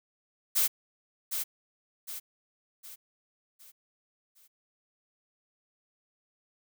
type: noise with echo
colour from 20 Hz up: blue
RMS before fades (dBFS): -25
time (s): 0.55-0.68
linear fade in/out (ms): 20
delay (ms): 760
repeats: 5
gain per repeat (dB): -7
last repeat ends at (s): 4.48
effects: none